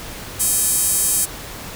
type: tone with high-pass filter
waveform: square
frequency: 349.2 Hz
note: F4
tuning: in tune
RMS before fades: -18 dBFS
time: 0.39-1.26 s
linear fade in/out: 20 ms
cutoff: 8900 Hz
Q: 2.3
effects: pink hiss -33 dBFS RMS until 1.75 s